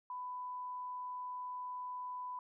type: tone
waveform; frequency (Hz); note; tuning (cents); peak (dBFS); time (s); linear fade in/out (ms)
sine; 997; B5; +16; -40; 0.1-2.39; 2
effects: none